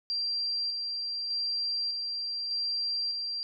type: tone with tremolo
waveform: sine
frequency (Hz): 4729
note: D8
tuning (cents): +11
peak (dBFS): -28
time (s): 0.1-3.43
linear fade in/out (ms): 0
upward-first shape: square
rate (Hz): 0.83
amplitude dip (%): 30
effects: none